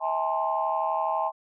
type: tone cluster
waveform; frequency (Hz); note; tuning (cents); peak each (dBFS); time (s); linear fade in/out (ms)
sine; 645 / 813 / 885 / 1052; E5 / G#5 / A5 / C6; -38 / -37 / +10 / +9; -29; 0-1.32; 50
effects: tanh soft clip ceiling -14 dBFS